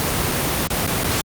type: noise with dropouts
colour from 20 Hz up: pink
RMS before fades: -20 dBFS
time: 0-1.21 s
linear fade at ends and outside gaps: 0 ms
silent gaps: 0.316-0.32 / 0.671-0.704 / 0.865-0.876 / 1.035-1.044 s
effects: high-pass 60 Hz 12 dB/octave + Opus 24 kbps